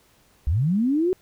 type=linear sweep; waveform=sine; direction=up; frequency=61.9 to 380.4 Hz; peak=-18 dBFS; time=0.47-1.13 s; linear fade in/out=0 ms; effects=pink hiss -59 dBFS RMS until 1.21 s